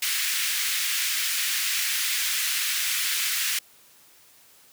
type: high-pass noise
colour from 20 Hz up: pink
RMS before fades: -26 dBFS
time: 0.02-3.59 s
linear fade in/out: 5 ms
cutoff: 1800 Hz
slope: 24 dB/octave
effects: white hiss -55 dBFS RMS until 4.72 s + high-pass 80 Hz 12 dB/octave